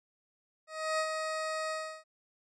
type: tone with ADSR envelope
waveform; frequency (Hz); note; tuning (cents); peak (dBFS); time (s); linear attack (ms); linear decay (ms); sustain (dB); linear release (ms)
20% pulse; 630; D#5; +21; -23; 0.67-2.04; 320; 70; -5; 330
effects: resampled to 22050 Hz